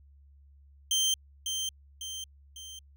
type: tone with echo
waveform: 25% pulse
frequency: 3136 Hz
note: G7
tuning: in tune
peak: -21 dBFS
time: 0.91-1.14 s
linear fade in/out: 2 ms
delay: 550 ms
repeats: 3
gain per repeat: -6 dB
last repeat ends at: 2.79 s
effects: added 70 Hz sine -54 dBFS peak until 2.96 s